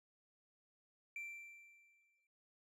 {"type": "tone with exponential decay", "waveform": "triangle", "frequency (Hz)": 2349, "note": "D7", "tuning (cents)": 0, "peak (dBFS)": -40, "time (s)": [1.16, 2.27], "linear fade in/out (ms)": 2, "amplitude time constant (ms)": 240, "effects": ["tanh soft clip ceiling -36 dBFS"]}